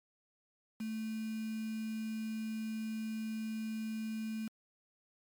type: tone with quantisation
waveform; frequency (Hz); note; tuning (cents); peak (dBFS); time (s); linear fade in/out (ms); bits
sine; 220; A3; 0; -36; 0.8-4.48; 5; 8
effects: MP3 96 kbps